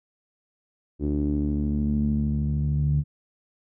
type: tone with low-pass filter sweep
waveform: sawtooth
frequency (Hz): 73.3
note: D2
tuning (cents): -3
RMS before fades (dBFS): -24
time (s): 0.99-3.04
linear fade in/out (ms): 50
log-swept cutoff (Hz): 330 to 150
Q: 5.3
effects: none